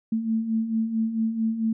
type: beating tone pair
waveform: sine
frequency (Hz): 220 / 224.5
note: A3 / A3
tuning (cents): 0 / +35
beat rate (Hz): 4.5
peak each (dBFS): -30 / -23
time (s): 0.12-1.73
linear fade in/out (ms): 5
effects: none